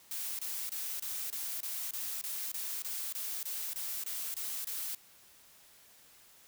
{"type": "noise bursts", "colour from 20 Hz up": "blue", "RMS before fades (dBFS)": -38, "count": 16, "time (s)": [0.11, 4.95], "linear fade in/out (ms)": 2, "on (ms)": 280, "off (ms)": 24, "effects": ["white hiss -60 dBFS RMS until 6.47 s"]}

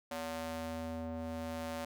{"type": "ring-modulated tone", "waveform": "sawtooth", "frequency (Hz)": 162.7, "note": "E3", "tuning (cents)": -22, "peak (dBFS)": -31, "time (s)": [0.11, 1.85], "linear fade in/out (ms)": 5, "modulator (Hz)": 407, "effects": []}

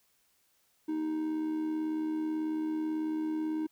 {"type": "tone with amplitude modulation", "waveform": "triangle", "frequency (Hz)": 312.1, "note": "D#4", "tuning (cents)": 5, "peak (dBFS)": -26, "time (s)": [0.88, 3.67], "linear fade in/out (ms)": 10, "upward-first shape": "sine", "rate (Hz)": 78.2, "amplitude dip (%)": 45, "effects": ["white hiss -71 dBFS RMS until 3.71 s"]}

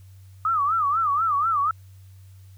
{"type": "tone with vibrato", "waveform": "sine", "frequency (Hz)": 1231, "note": "D#6", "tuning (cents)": -19, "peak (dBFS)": -19, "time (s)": [0.45, 1.71], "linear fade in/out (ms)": 2, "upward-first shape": "sine", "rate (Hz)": 4.1, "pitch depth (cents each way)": 170, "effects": ["added 95 Hz sine -44 dBFS peak until 2.57 s", "white hiss -62 dBFS RMS until 2.57 s"]}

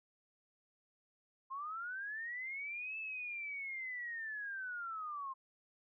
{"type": "linear two-way sweep", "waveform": "sine", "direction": "up then down", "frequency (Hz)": [1046.5, 2637, 1046.5], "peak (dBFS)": -40, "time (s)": [1.5, 5.34], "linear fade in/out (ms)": 20, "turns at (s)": 2.98, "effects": []}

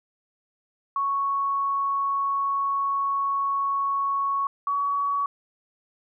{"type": "tone pair in turn", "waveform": "sine", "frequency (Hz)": [1108.7, 1128.7], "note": ["C#6", "C#6"], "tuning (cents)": [0, 31], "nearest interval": "unison", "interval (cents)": 31, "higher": "second", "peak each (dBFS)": -22, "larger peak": "neither", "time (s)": [[0.96, 4.47], [4.67, 5.26]], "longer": "first", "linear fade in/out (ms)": 2, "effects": []}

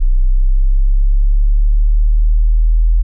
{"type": "linear sweep", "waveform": "sine", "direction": "up", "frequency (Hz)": [31, 41.2], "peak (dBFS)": -7, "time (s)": [0, 3.03], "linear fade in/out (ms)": 20, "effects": []}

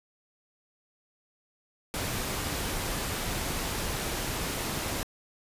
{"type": "noise", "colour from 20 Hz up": "pink", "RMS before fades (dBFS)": -32, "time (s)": [1.94, 5.03], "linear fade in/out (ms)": 0, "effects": ["resampled to 32000 Hz"]}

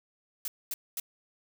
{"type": "noise bursts", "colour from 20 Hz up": "blue", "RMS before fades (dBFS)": -34, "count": 3, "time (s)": [0.45, 1], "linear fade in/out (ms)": 2, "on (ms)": 30, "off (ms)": 230, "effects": []}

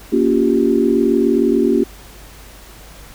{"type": "chord", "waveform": "sine", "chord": "G half-diminished seventh", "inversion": "first", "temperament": "just", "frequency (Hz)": [235.2, 282.2, 352.8, 392], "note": ["Bb3", "Db4", "F4", "G4"], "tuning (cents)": [16, 31, 18, 0], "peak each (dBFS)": -17, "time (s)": [0.12, 1.84], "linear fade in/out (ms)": 10, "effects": ["added 50 Hz sine -40 dBFS peak until 3.14 s", "pink hiss -41 dBFS RMS until 3.14 s"]}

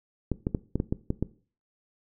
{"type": "clicks", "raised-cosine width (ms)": 3, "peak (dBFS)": -13, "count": 8, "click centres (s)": [0.317, 0.469, 0.548, 0.756, 0.801, 0.925, 1.104, 1.226], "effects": ["noise-tail reverb RT60 0.4 s tail -18 dB re dry"]}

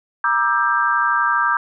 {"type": "chord", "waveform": "sine", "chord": "E half-diminished seventh", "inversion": "second", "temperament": "just", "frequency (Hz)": [949.3, 1186.7, 1318.5, 1582.2], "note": ["Bb5", "D6", "E6", "G6"], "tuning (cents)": [31, 18, 0, 16], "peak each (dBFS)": [-22, -19, -23, -19], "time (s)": [0.24, 1.57], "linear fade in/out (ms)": 2, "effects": []}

